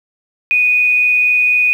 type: tone with amplitude modulation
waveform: sine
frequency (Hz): 2479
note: D#7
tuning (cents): -7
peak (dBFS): -8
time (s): 0.51-1.73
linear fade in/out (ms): 0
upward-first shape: sine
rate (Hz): 124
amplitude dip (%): 30
effects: 7-bit